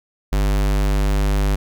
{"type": "tone", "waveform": "square", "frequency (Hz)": 49.79, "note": "G1", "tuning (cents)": 28, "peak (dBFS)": -16, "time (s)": [0.32, 1.56], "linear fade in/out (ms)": 10, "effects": []}